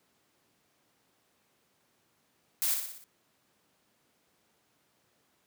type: noise with echo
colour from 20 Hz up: blue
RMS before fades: -29 dBFS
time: 2.62-2.74 s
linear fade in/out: 0 ms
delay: 60 ms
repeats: 5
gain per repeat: -5 dB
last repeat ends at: 3.04 s
effects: pink hiss -71 dBFS RMS until 5.46 s + high-pass 150 Hz 12 dB/octave